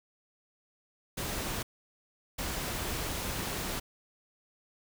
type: noise bursts at uneven times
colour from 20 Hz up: pink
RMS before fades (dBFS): -35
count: 2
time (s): 1.17-1.63 / 2.38-3.8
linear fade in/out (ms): 10
effects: none